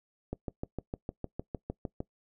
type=click train; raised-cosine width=2 ms; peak=-21 dBFS; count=12; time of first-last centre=0.33-2.004 s; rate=6.57 Hz; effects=noise-tail reverb RT60 0.1 s tail -21 dB re dry